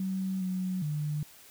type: tone with pitch steps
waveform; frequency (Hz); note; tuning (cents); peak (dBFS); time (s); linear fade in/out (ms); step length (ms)
sine; 189.6 / 185.1 / 150.1; F#3 / F#3 / D3; +43 / +1 / +38; -29; 0-1.23; 2; 410
effects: white hiss -54 dBFS RMS until 1.5 s